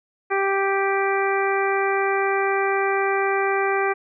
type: harmonic tone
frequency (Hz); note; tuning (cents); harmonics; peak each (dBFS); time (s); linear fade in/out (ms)
392; G4; 0; 1 / 2 / 3 / 4 / 5 / 6; -22 / -25 / -27 / -28 / -29 / -30; 0.3-3.94; 20
effects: none